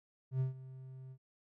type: tone with ADSR envelope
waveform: triangle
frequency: 130.81 Hz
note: C3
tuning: in tune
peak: -27 dBFS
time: 0.31-1.18 s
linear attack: 93 ms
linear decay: 130 ms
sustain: -18 dB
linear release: 65 ms
effects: none